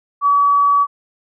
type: tone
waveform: sine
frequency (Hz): 1140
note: C#6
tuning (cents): +48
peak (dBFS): -10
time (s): 0.21-0.87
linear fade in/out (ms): 50
effects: none